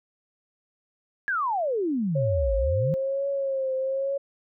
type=exponential two-way sweep; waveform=sine; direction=down then up; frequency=1705 to 50.6 to 167.5 Hz; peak=-23 dBFS; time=1.28-2.94 s; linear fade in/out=0 ms; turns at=2.55 s
type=tone with vibrato; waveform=sine; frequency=540 Hz; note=C#5; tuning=45 cents flat; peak=-24 dBFS; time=2.15-4.18 s; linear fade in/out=10 ms; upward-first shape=triangle; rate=1.1 Hz; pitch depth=60 cents each way
effects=none